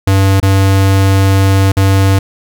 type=tone with dropouts; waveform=square; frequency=97 Hz; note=G2; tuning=18 cents flat; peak=-7 dBFS; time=0.07-2.19 s; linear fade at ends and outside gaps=5 ms; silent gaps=0.401-0.427 / 1.72-1.768 s; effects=none